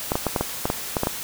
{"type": "clicks", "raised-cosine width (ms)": 1, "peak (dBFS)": -7, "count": 10, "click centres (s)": [0.119, 0.155, 0.267, 0.362, 0.41, 0.655, 0.701, 0.968, 1.034, 1.071], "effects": ["white hiss -32 dBFS RMS until 1.23 s"]}